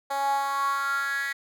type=tone with high-pass filter sweep; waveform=10% pulse; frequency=277.2 Hz; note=C#4; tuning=in tune; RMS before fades=-27 dBFS; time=0.1-1.33 s; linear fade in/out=10 ms; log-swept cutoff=700 to 1900 Hz; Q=7.1; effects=none